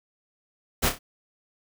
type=noise with echo; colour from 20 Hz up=pink; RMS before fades=-22 dBFS; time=0.82-0.9 s; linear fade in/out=20 ms; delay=30 ms; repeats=3; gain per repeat=-8 dB; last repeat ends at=0.99 s; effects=none